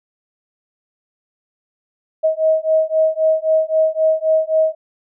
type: beating tone pair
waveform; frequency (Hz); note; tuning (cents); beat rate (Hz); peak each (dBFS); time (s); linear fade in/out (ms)
sine; 632 / 635.8; D#5 / D#5; +27 / +37; 3.8; -16; 2.23-4.75; 20
effects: none